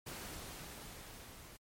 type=noise with level ramp; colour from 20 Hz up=pink; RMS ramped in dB=-45 to -55 dBFS; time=0.06-1.57 s; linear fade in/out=10 ms; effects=MP3 64 kbps